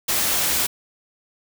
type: noise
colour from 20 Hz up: white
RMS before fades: -21 dBFS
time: 0.08-0.67 s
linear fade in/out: 10 ms
effects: none